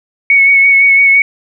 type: tone with vibrato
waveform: sine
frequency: 2217 Hz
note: C#7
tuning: in tune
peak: -4 dBFS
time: 0.3-1.22 s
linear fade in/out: 2 ms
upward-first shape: sine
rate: 5.9 Hz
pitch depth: 21 cents each way
effects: none

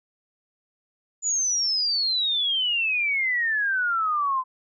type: exponential sweep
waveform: sine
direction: down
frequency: 7040 to 1016 Hz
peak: -21 dBFS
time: 1.22-4.44 s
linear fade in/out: 50 ms
effects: none

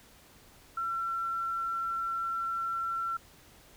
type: tone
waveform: sine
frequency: 1353 Hz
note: E6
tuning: 45 cents sharp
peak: -30 dBFS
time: 0.77-3.17 s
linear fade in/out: 5 ms
effects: pink hiss -57 dBFS RMS until 3.76 s

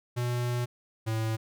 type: tone pair in turn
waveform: square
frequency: 121.9 / 111.18 Hz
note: B2 / A2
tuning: -22 / +18 cents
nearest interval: major second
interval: 160 cents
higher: first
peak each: -28 dBFS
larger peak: neither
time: 0.16-0.66 / 1.06-1.37 s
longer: first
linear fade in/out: 20 ms
effects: none

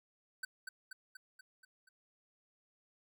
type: tone with echo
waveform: square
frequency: 1530 Hz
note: G6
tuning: 42 cents flat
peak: -38 dBFS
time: 0.43-0.45 s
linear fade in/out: 5 ms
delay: 240 ms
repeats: 6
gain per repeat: -4 dB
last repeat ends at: 1.89 s
effects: none

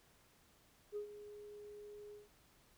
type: tone with ADSR envelope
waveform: sine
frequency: 415.3 Hz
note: G#4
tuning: in tune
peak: -37 dBFS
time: 0.92-2.29 s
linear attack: 44 ms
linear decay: 100 ms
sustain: -13 dB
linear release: 160 ms
effects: tanh soft clip ceiling -36 dBFS + pink hiss -69 dBFS RMS until 2.77 s

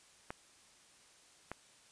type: clicks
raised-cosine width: 0.5 ms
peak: -25 dBFS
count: 2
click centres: 0.305 / 1.516 s
effects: white hiss -63 dBFS RMS until 1.91 s + resampled to 22050 Hz

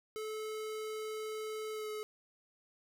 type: tone with pitch glide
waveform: square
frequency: 433.2 to 427.2 Hz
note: A4 to G#4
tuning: -27 to +49 cents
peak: -39 dBFS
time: 0.16-2.03 s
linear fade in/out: 0 ms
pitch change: -24 cents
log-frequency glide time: 1.72-1.89 s
effects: none

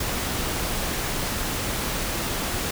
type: noise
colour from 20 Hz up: pink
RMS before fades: -27 dBFS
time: 0-2.71 s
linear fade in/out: 5 ms
effects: none

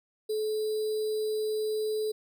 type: tone with sample-and-hold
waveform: sine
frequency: 430.9 Hz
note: A4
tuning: 36 cents flat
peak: -27 dBFS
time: 0.29-2.12 s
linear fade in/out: 10 ms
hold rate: 4410 Hz
effects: none

